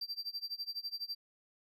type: tone with tremolo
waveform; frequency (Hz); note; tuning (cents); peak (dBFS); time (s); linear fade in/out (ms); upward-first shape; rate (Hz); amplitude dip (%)
triangle; 4699; D8; 0; -34; 0.01-1.15; 5; sine; 12; 95
effects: none